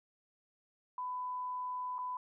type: tone with dropouts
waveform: sine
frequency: 1000 Hz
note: B5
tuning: 21 cents sharp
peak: -36 dBFS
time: 0.98-2.17 s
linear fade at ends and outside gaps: 2 ms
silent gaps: 1.983-1.988 s
effects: none